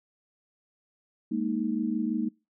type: chord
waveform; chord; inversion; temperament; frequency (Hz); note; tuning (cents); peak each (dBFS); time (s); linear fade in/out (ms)
sine; Ab suspended second; none; just; 207.7 / 233.6 / 311.5; Ab3 / Bb3 / Eb4; 0 / +4 / +2; -31 / -29 / -31; 1.31-2.29; 10
effects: noise-tail reverb RT60 0.3 s tail -26 dB re dry